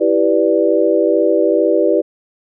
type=chord; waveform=sine; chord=E minor seventh; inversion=none; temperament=equal; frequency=329.6 / 392 / 493.9 / 587.3 Hz; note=E4 / G4 / B4 / D5; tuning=0 / 0 / 0 / 0 cents; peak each=-16 dBFS; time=0-2.02 s; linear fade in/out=20 ms; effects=none